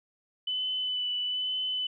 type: tone with vibrato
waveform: sine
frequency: 3000 Hz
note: F#7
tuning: 23 cents sharp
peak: -28 dBFS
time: 0.47-1.87 s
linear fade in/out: 5 ms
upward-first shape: sine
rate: 1.1 Hz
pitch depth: 16 cents each way
effects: none